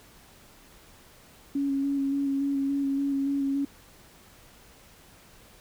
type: tone with vibrato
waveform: sine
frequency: 277.2 Hz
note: C#4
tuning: in tune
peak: -24 dBFS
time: 1.55-3.65 s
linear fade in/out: 5 ms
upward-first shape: square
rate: 3.5 Hz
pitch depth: 16 cents each way
effects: pink hiss -54 dBFS RMS until 5.6 s